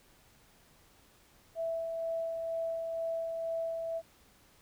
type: tone with tremolo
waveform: sine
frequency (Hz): 659.3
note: E5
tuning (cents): 0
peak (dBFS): -31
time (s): 1.55-4.02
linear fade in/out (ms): 50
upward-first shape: sine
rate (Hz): 2.1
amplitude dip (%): 30
effects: pink hiss -63 dBFS RMS until 4.61 s